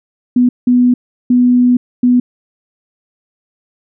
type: tone bursts at uneven times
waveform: sine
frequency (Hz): 246.9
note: B3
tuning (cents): 0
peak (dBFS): -6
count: 4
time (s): 0.36-0.49 / 0.67-0.94 / 1.3-1.77 / 2.03-2.2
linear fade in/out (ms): 5
effects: none